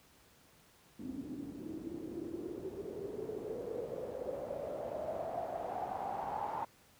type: noise with low-pass filter sweep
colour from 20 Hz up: white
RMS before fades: -41 dBFS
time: 0.99-6.65 s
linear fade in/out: 5 ms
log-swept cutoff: 260 to 890 Hz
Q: 8.3
effects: pink hiss -64 dBFS RMS until 6.99 s + high-pass 60 Hz 12 dB/octave